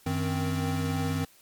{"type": "tone cluster", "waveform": "square", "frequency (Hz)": [93.2, 157, 260.6], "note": ["F#2", "D#3", "C4"], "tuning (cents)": [13, 16, -7], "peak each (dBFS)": [-32, -31, -32], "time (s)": [0.06, 1.25], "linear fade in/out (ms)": 5, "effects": ["white hiss -58 dBFS RMS until 1.41 s", "MP3 96 kbps"]}